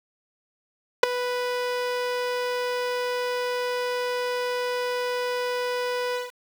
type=tone with ADSR envelope; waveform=sawtooth; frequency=493.9 Hz; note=B4; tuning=in tune; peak=-4 dBFS; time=1.03-6.32 s; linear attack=5 ms; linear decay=7 ms; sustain=-17 dB; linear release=170 ms; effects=low-pass 5000 Hz 12 dB/octave + 7-bit